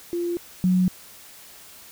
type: tone pair in turn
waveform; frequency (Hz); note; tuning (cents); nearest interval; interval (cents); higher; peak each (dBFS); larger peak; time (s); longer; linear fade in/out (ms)
sine; 346.1 / 183.34; F4 / F#3; -16 / -16; major seventh; 1100; first; -23 / -16; second; 0.13-0.37 / 0.64-0.88; neither; 0
effects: white hiss -46 dBFS RMS until 1.91 s